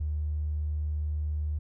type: tone with tanh clipping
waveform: triangle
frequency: 75.6 Hz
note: D#2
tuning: 49 cents flat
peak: -27 dBFS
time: 0-1.59 s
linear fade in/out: 10 ms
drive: 2 dB
effects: none